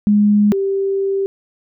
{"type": "tone pair in turn", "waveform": "sine", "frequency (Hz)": [207.3, 391.3], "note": ["G#3", "G4"], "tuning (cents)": [-3, -3], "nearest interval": "major seventh", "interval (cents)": 1100, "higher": "second", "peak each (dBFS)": [-9, -15], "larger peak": "first", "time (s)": [[0.07, 0.52], [0.52, 1.26]], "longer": "second", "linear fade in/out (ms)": 0, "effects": []}